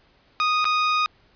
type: tone with dropouts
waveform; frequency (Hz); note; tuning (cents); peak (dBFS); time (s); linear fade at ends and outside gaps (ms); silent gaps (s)
sawtooth; 1242; D#6; -3; -15; 0.4-1.06; 0; 0.644-0.653
effects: pink hiss -59 dBFS RMS until 1.35 s + resampled to 11025 Hz